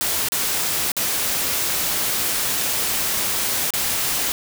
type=noise with dropouts; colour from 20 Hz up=white; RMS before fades=-22 dBFS; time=0.01-4.32 s; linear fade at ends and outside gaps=0 ms; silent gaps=0.286-0.32 / 0.918-0.967 / 3.705-3.737 s; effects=none